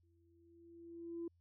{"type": "tone with exponential growth", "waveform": "sine", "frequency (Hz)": 337.7, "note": "E4", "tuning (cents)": 42, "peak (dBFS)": -38, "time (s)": [0.03, 1.28], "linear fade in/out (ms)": 5, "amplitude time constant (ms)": 270, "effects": ["tanh soft clip ceiling -36 dBFS", "added 86 Hz sine -70 dBFS peak until 1.4 s"]}